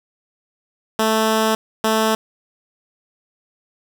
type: tone bursts at uneven times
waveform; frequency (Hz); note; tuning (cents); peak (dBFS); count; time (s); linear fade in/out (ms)
10% pulse; 220; A3; 0; -7; 2; 0.99-1.55 / 1.84-2.15; 2
effects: none